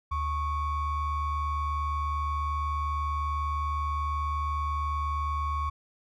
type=ring-modulated tone; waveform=triangle; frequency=587.3 Hz; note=D5; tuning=in tune; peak=-22 dBFS; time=0.11-5.7 s; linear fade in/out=10 ms; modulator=513 Hz; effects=none

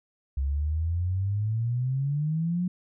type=exponential sweep; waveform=sine; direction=up; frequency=66.4 to 183.3 Hz; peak=-24 dBFS; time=0.37-2.68 s; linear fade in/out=5 ms; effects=none

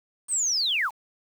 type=linear sweep; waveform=sine; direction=down; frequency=8680 to 747 Hz; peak=-22 dBFS; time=0.28-0.91 s; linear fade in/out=50 ms; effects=8-bit

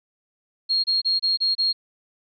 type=tone bursts; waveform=sine; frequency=4260 Hz; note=C8; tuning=30 cents sharp; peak=-18 dBFS; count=6; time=0.69-1.73 s; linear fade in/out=20 ms; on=150 ms; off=28 ms; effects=none

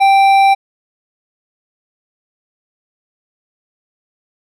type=tone with hard clipping; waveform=sine; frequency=784 Hz; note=G5; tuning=in tune; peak=-8 dBFS; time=0-0.55 s; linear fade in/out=20 ms; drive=9 dB; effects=none

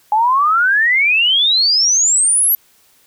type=exponential sweep; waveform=sine; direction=up; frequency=830.6 to 12000 Hz; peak=-10 dBFS; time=0.12-2.55 s; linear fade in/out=2 ms; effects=white hiss -53 dBFS RMS until 3.06 s

